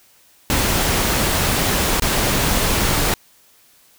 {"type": "noise with dropouts", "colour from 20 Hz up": "pink", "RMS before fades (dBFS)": -18, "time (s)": [0.5, 3.14], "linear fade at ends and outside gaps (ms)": 1, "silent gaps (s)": [1.998, 2.021], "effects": ["white hiss -53 dBFS RMS until 3.98 s"]}